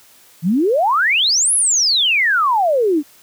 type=exponential two-way sweep; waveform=sine; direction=up then down; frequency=153.7 to 11175 to 276.2 Hz; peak=-12 dBFS; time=0.42-3.03 s; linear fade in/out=50 ms; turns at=1.54 s; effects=white hiss -48 dBFS RMS until 3.22 s + high-pass 80 Hz 12 dB/octave